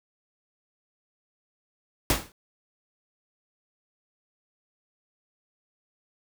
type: noise with exponential decay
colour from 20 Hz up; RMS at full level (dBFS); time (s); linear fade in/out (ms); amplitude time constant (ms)
pink; -19; 2.1-2.32; 2; 46
effects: none